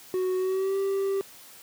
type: tone with pitch glide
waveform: triangle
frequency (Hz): 370 to 391.1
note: F#4 to G4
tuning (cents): 0 to -4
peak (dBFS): -22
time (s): 0.14-1.21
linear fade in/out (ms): 0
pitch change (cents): +96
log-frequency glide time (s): 0.37-0.77
effects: white hiss -49 dBFS RMS until 1.62 s + high-pass 100 Hz 12 dB/octave